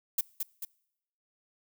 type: noise with echo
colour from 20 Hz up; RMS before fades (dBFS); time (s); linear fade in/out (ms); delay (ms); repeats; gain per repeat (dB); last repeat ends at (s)
violet; -27; 0.18-0.21; 5; 220; 2; -5; 0.65
effects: noise-tail reverb RT60 0.8 s tail -24 dB re dry